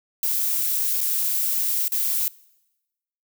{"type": "noise with dropouts", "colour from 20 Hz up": "violet", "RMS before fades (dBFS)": -23, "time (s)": [0.23, 2.28], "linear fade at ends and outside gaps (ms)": 1, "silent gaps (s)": [[1.007, 1.013], [1.881, 1.92]], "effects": ["noise-tail reverb RT60 1.0 s tail -23 dB re dry"]}